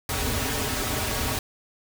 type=noise with comb filter; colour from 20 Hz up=pink; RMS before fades=-27 dBFS; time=0.09-1.39 s; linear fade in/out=2 ms; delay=5.8 ms; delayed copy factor=-0.9; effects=none